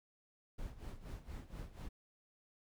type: noise with tremolo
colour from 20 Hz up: brown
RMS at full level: -44 dBFS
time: 0.58-1.89 s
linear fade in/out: 10 ms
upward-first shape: sine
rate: 4.2 Hz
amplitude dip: 80%
effects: none